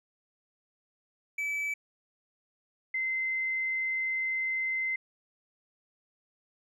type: tone pair in turn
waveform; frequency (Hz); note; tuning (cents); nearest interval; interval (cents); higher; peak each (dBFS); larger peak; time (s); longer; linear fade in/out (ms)
triangle / sine; 2302 / 2068; D7 / C7; -35 / -21; major second; 186; first; -28; neither; 1.38-1.74 / 2.94-4.96; second; 5
effects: none